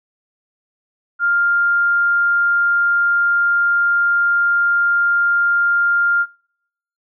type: tone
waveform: sine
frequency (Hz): 1400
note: F6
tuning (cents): +4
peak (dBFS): -13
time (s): 1.19-6.26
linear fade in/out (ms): 50
effects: noise-tail reverb RT60 0.8 s tail -26 dB re dry